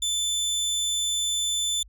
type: tone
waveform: 25% pulse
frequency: 3520 Hz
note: A7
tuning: in tune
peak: -20 dBFS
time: 0.02-1.83 s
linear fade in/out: 5 ms
effects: added 50 Hz sine -48 dBFS peak until 1.88 s